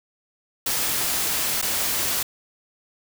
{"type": "noise with dropouts", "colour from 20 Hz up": "white", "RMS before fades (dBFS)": -24, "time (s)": [0.66, 2.23], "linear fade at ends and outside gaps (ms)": 5, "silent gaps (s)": [1.616, 1.624], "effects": []}